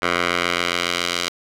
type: tone with band-pass filter sweep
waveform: 10% pulse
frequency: 87.31 Hz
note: F2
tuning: in tune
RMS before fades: -22 dBFS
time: 0.02-1.29 s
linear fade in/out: 5 ms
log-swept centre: 1700 to 4000 Hz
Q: 1
effects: none